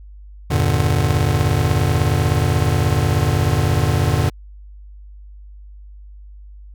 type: chord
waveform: square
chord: E half-diminished seventh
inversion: none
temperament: just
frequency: 82.41 / 98.89 / 118.67 / 148.33 Hz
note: E2 / G2 / Bb2 / D3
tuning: 0 / +16 / +31 / +18 cents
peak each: -21 dBFS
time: 0.5-4.3 s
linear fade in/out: 10 ms
effects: added 50 Hz sine -36 dBFS peak until 6.74 s